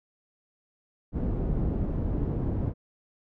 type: low-pass noise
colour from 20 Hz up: pink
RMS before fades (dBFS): -28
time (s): 1.12-2.74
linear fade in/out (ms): 50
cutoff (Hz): 330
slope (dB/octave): 12
effects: none